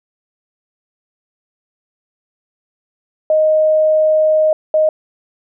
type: tone bursts at uneven times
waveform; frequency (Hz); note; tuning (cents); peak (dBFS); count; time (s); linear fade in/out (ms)
sine; 622.3; D#5; 0; -9; 2; 3.3-4.53 / 4.74-4.89; 2
effects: none